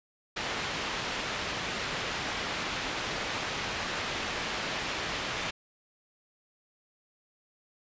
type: low-pass noise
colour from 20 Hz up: white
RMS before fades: -34 dBFS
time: 0.36-5.51 s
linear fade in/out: 10 ms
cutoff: 3100 Hz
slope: 12 dB/octave
effects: resampled to 16000 Hz